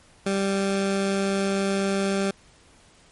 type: tone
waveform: 20% pulse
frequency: 196 Hz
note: G3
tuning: in tune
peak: -17 dBFS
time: 0.26-2.31 s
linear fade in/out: 5 ms
effects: pink hiss -55 dBFS RMS until 3.11 s + MP3 48 kbps